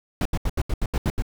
brown noise bursts, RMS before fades -22 dBFS, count 9, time 0.21-1.222 s, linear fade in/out 2 ms, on 44 ms, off 77 ms, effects none

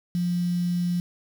sine tone with quantisation, 175.9 Hz, F3, 13 cents sharp, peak -22 dBFS, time 0.15-1 s, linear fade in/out 0 ms, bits 7, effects none

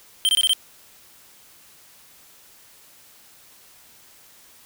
square tone bursts, 3136 Hz, G7, in tune, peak -16 dBFS, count 5, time 0.25-0.533 s, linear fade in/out 0 ms, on 39 ms, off 22 ms, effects white hiss -51 dBFS RMS until 4.65 s

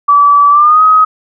sine tone with pitch glide, 1152 to 1263.5 Hz, D6 to D#6, -34 to +26 cents, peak -3 dBFS, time 0.08-1.05 s, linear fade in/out 10 ms, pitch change +160 cents, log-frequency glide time 0.5-0.82 s, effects none

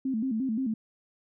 sine tone with vibrato, 241.5 Hz, B3, 39 cents flat, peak -26 dBFS, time 0.05-0.74 s, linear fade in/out 5 ms, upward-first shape square, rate 5.7 Hz, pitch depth 160 cents each way, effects none

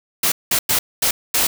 white noise bursts at uneven times, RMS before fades -17 dBFS, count 5, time 0.23-0.32 / 0.51-0.59 / 0.69-0.79 / 1.02-1.11 / 1.34-1.47 s, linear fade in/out 5 ms, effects none

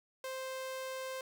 sawtooth tone, 523.3 Hz, C5, in tune, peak -35 dBFS, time 0.24-1.21 s, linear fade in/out 2 ms, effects none

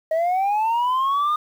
sine linear sweep, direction up, 628 to 1227 Hz, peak -15 dBFS, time 0.11-1.36 s, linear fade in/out 5 ms, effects tanh soft clip ceiling -17 dBFS + 8-bit

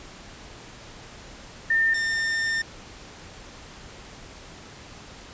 sine / 45% pulse tone pair in turn, 1807 / 1807 Hz, A6 / A6, +46 / +46 cents, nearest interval unison, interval 0 cents, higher neither, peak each -18 / -23 dBFS, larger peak first, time 1.7-1.94 / 1.94-2.62 s, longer second, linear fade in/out 5 ms, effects pink hiss -44 dBFS RMS until 5.33 s + resampled to 16000 Hz

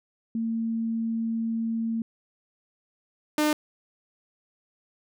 sine / sawtooth tone pair in turn, 226.9 / 302.1 Hz, A#3 / D4, -47 / +49 cents, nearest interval perfect fourth, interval 496 cents, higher second, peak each -25 / -17 dBFS, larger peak second, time 0.35-2.02 / 3.38-3.53 s, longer first, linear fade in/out 2 ms, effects none

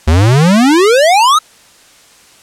square exponential sweep, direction up, 73.42 to 1318.5 Hz, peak -6 dBFS, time 0.07-1.39 s, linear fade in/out 10 ms, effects white hiss -43 dBFS RMS until 2.42 s + low-pass 9000 Hz 12 dB/octave

